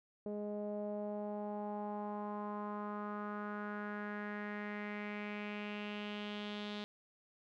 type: tone with low-pass filter sweep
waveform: sawtooth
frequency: 207.7 Hz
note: G#3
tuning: in tune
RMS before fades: -42 dBFS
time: 0.26-6.84 s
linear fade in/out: 0 ms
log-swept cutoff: 530 to 3700 Hz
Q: 3.8
effects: none